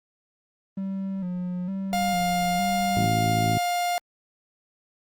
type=tone with vibrato; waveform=triangle; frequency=186.3 Hz; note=F#3; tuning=12 cents sharp; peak=-25 dBFS; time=0.77-3.06 s; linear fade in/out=5 ms; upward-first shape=square; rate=1.1 Hz; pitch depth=64 cents each way
type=tone; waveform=45% pulse; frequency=705 Hz; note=F5; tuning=16 cents sharp; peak=-23 dBFS; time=1.93-3.98 s; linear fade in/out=0 ms
type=harmonic tone; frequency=55 Hz; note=A1; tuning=in tune; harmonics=2 / 3 / 4 / 5 / 6 / 7; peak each=-25 / -29 / -31 / -33 / -35 / -36 dBFS; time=2.97-3.58 s; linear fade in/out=0 ms
effects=Opus 32 kbps